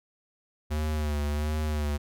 square tone with vibrato, 75.1 Hz, D2, 39 cents sharp, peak -27 dBFS, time 0.7-1.98 s, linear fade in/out 20 ms, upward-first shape sine, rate 1.4 Hz, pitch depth 46 cents each way, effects none

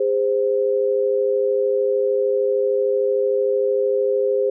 sine tone pair together, 406.8 / 520 Hz, G#4 / C5, -36 / -11 cents, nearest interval major third, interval 425 cents, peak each -19 dBFS, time 0-4.5 s, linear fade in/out 5 ms, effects none

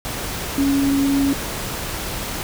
sine tone in noise, 277.2 Hz, C#4, in tune, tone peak -15 dBFS, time 0.58-1.33 s, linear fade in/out 0 ms, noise pink, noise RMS -27 dBFS, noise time 0.05-2.43 s, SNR +9 dB, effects none

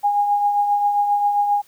sine tone with tremolo, 819 Hz, G#5, 24 cents flat, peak -13 dBFS, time 0.03-1.62 s, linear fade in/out 20 ms, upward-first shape triangle, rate 7.5 Hz, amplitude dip 50%, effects white hiss -54 dBFS RMS until 1.67 s

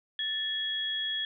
sine tone pair together, 1760 / 3322 Hz, A6 / G#7, 0 / 0 cents, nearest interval major seventh, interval 1100 cents, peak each -36 / -30 dBFS, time 0.19-1.25 s, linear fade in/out 2 ms, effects none

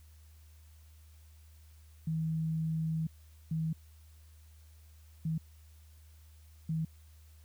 sine tone bursts at uneven times, 160 Hz, D#3, 49 cents sharp, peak -30 dBFS, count 4, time 2.07-3.07 / 3.51-3.73 / 5.25-5.38 / 6.69-6.85 s, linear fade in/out 5 ms, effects added 77 Hz sine -54 dBFS peak until 7.44 s + white hiss -67 dBFS RMS until 7.44 s

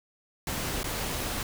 pink noise with dropouts, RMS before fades -32 dBFS, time 0.47-1.43 s, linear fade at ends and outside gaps 2 ms, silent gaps 0.832-0.842 s, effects none

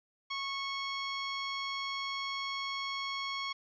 15% pulse tone, 1100 Hz, C#6, 14 cents flat, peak -28 dBFS, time 0.3-3.53 s, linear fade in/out 10 ms, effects resampled to 16000 Hz

